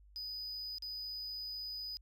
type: tone with dropouts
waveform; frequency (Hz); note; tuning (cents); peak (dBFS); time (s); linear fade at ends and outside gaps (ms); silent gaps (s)
triangle; 4978; D#8; 0; -39; 0.16-1.97; 0; 0.783-0.823
effects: added 50 Hz sine -58 dBFS peak until 2.01 s